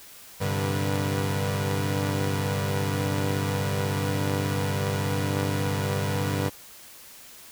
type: tone cluster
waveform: sawtooth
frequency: 97.9 / 129.9 / 146.4 / 485.7 Hz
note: G2 / C3 / D3 / B4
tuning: -2 / -12 / -5 / -29 cents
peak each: -23 / -30 / -26 / -29 dBFS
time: 0.4-6.5 s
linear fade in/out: 20 ms
effects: white hiss -47 dBFS RMS until 7.51 s